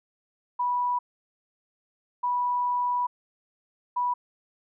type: tone bursts at uneven times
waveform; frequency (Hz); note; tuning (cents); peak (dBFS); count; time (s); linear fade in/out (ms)
sine; 981; B5; -12; -23; 3; 0.59-0.99 / 2.23-3.07 / 3.96-4.14; 10
effects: none